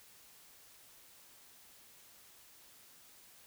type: silence
effects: white hiss -60 dBFS RMS until 3.46 s